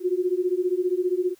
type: beating tone pair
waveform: sine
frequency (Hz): 355.3 / 370.3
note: F4 / F#4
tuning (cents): +30 / +1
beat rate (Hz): 15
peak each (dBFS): -24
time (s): 0-1.35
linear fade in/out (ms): 50
effects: white hiss -59 dBFS RMS until 1.39 s

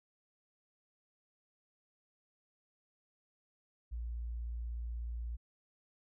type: tone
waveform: sine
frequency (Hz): 58.27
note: A#1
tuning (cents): 0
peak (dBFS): -37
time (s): 3.91-5.37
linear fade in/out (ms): 20
effects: none

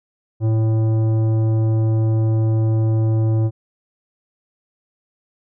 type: tone with tanh clipping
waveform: sine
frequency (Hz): 110.9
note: A2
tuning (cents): +14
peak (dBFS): -16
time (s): 0.4-3.51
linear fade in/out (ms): 50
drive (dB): 12
effects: none

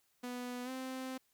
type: tone with pitch glide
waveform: sawtooth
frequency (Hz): 246.9 to 260.1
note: B3 to C4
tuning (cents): 0 to -10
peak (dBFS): -36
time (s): 0.23-1.18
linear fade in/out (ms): 10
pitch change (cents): +90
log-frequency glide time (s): 0.64-0.7
effects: white hiss -75 dBFS RMS until 1.33 s

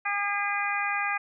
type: harmonic tone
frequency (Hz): 405.5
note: G#4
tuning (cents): -41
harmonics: 2 / 3 / 4 / 5 / 6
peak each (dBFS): -32 / -32 / -32 / -32 / -32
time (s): 0.05-1.18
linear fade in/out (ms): 10
effects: none

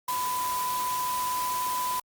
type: tone in noise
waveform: sine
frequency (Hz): 1000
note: B5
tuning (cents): +21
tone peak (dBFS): -27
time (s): 0.08-2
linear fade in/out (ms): 5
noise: white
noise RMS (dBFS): -35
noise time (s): 0.08-2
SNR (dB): +5
effects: Opus 48 kbps

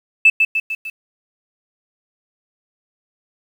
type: tone with echo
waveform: sine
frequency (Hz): 2630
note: E7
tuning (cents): -5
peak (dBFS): -5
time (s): 0.25-0.3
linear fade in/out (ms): 5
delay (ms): 150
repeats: 4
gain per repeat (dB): -5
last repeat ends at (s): 0.9
effects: tanh soft clip ceiling -1 dBFS + 7-bit

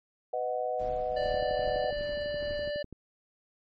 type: chord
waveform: sine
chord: B major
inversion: none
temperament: equal with one note detuned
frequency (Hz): 500.8 / 622.3 / 740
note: B4 / D#5 / F#5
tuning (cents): +24 / 0 / 0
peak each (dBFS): -33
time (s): 0.33-1.91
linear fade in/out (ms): 5
type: noise with tremolo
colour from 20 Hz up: brown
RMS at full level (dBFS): -42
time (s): 0.79-2.71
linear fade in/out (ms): 5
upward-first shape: sine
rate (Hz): 2.5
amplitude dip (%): 40
type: harmonic tone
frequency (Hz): 587.3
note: D5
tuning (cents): 0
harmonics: 1 / 3 / 5 / 7 / 8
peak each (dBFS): -31 / -41 / -45 / -48 / -49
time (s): 1.16-2.83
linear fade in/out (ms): 10
type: click train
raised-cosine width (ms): 3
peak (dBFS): -30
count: 21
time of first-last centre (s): 1.26-2.927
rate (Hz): 12
effects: MP3 32 kbps

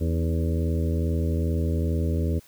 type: harmonic tone with a mistuned harmonic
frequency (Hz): 82.41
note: E2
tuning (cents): 0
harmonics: 1 / 2 / 3 / 4 / 5 / 6 / 7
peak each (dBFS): -23 / -30 / -32 / -34 / -35 / -37 / -40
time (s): 0-2.4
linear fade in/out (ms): 20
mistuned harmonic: 4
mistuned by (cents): -59
effects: white hiss -55 dBFS RMS until 2.47 s

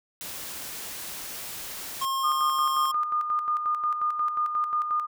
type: noise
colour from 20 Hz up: white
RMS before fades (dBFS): -37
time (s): 0.21-2.05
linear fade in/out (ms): 0
type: tone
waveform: square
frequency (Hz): 1072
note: C6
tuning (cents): +42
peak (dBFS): -26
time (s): 2.01-2.92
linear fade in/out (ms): 10
type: tone with tremolo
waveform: sine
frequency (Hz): 1218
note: D#6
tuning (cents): -37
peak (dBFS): -22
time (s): 2.23-5.07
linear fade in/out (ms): 20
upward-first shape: square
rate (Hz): 5.6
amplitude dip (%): 50
effects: none

